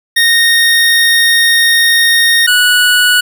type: tone pair in turn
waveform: 25% pulse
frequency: 1853 / 1470.7 Hz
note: A#6 / F#6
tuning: -11 / -11 cents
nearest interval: major third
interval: 400 cents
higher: first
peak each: -3 dBFS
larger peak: neither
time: 0.16-2.47 / 2.47-3.21 s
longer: first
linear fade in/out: 10 ms
effects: none